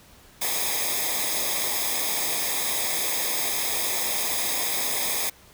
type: noise with comb filter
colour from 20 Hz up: white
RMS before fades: -26 dBFS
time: 0.41-5.3 s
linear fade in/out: 10 ms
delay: 0.69 ms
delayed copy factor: -0.8
effects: pink hiss -52 dBFS RMS until 5.53 s